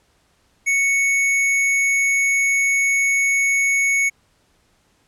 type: tone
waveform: square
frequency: 2217 Hz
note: C#7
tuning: in tune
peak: -16 dBFS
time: 0.66-4.1 s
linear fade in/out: 20 ms
effects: pink hiss -61 dBFS RMS until 5.07 s + low-pass 10000 Hz 12 dB/octave